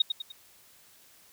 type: tone with echo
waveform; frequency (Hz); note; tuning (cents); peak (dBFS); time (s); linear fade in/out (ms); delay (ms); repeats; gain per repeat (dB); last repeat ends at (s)
sine; 3729; A#7; 0; -18; 0-0.02; 5; 100; 3; -7; 0.32
effects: white hiss -58 dBFS RMS until 1.32 s